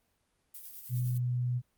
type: noise with tremolo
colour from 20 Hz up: violet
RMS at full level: -44 dBFS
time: 0.54-1.18 s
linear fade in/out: 5 ms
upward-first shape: triangle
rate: 9.7 Hz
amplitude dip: 55%
type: tone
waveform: sine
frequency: 123.47 Hz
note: B2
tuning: in tune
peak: -28 dBFS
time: 0.89-1.62 s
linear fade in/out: 50 ms
effects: pink hiss -75 dBFS RMS until 1.77 s + Opus 32 kbps